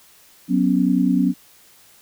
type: chord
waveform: sine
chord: F# suspended fourth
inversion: none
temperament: equal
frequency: 185 / 246.9 / 277.2 Hz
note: F#3 / B3 / C#4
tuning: 0 / 0 / 0 cents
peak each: -19 dBFS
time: 0.48-1.34 s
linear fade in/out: 50 ms
effects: white hiss -51 dBFS RMS until 2.01 s